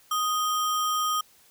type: tone with sample-and-hold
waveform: sine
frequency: 1244.5 Hz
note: D#6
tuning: in tune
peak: -23 dBFS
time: 0.11-1.21 s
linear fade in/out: 5 ms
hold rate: 4410 Hz
effects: white hiss -58 dBFS RMS until 1.5 s